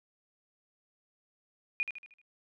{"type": "tone with echo", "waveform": "sine", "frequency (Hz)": 2451, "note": "D#7", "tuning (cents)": -27, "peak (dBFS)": -27, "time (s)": [1.8, 1.83], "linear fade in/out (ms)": 0, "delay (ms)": 77, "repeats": 5, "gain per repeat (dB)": -7, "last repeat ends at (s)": 2.215, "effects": []}